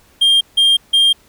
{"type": "tone bursts", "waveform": "triangle", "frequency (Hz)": 3204, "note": "G7", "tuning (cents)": 37, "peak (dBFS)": -7, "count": 3, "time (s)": [0.21, 1.13], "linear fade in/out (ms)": 10, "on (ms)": 200, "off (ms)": 160, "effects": ["pink hiss -51 dBFS RMS until 1.28 s"]}